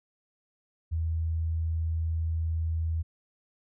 sine tone, 81.3 Hz, E2, 23 cents flat, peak -26 dBFS, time 0.91-3.03 s, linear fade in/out 20 ms, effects none

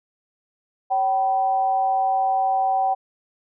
sine tone with amplitude modulation, 768 Hz, G5, 36 cents flat, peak -15 dBFS, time 0.9-2.95 s, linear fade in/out 20 ms, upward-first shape sine, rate 213 Hz, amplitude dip 55%, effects none

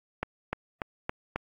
accelerating click train, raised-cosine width 0.5 ms, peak -14 dBFS, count 5, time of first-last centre 0.23-1.36 s, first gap 300 ms, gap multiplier 0.96, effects AAC 64 kbps

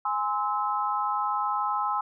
sine chord, Ab augmented, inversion none, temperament just, 830.6 / 1038.3 / 1297.8 Hz, Ab5 / C6 / E6, 0 / -14 / -27 cents, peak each -29 dBFS, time 0.05-2.01 s, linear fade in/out 5 ms, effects none

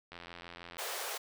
click train, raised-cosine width 0.3 ms, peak -30 dBFS, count 57, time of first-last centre 0.12-0.769 s, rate 86.3 Hz
pink high-pass noise, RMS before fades -39 dBFS, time 0.78-1.18 s, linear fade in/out 10 ms, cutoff 420 Hz, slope 48 dB/octave
effects none

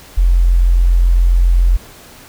sine tone, 43.65 Hz, F1, in tune, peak -7 dBFS, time 0.17-1.77 s, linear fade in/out 10 ms, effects pink hiss -39 dBFS RMS until 2.28 s

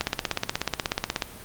click train, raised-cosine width 0.2 ms, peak -6 dBFS, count 21, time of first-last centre 0.01-1.222 s, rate 16.5 Hz, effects pink hiss -43 dBFS RMS until 1.44 s + Opus 32 kbps

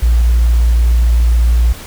sine tone, 58.4 Hz, A#1, 4 cents sharp, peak -6 dBFS, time 0.02-1.73 s, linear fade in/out 10 ms, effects tanh soft clip ceiling -3 dBFS + pink hiss -32 dBFS RMS until 1.86 s

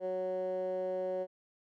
15% pulse tone with band-pass filter, 185 Hz, F#3, in tune, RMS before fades -35 dBFS, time 0-1.27 s, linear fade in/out 50 ms, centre 500 Hz, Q 6.2, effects none

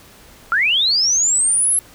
sine linear sweep, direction up, 1320 to 11175 Hz, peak -13 dBFS, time 0.52-1.79 s, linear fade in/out 0 ms, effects pink hiss -45 dBFS RMS until 1.94 s

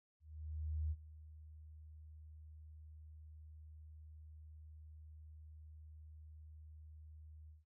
sine tone with ADSR envelope, 77.3 Hz, D#2, 11 cents flat, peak -35 dBFS, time 0.2-7.65 s, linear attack 710 ms, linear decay 45 ms, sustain -18 dB, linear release 160 ms, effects none

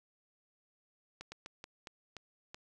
slowing click train, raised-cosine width 0.2 ms, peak -28 dBFS, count 7, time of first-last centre 1.21-2.545 s, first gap 110 ms, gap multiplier 1.28, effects none

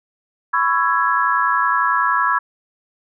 sine chord, C# minor seventh, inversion third, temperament just, 997.9 / 1108.7 / 1330.5 / 1663.1 Hz, B5 / C#6 / E6 / G#6, +18 / 0 / +16 / +2 cents, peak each -20 dBFS, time 0.53-2.39 s, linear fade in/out 10 ms, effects none

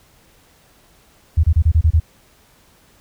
sine tone bursts, 80 Hz, D#2, 49 cents sharp, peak -9 dBFS, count 7, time 1.37-2 s, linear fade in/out 10 ms, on 66 ms, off 28 ms, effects pink hiss -53 dBFS RMS until 3 s

